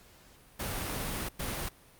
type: noise bursts at uneven times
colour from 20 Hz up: pink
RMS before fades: -35 dBFS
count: 2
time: 0.59-1.29 / 1.39-1.69 s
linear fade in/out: 10 ms
effects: pink hiss -58 dBFS RMS until 1.99 s + Opus 48 kbps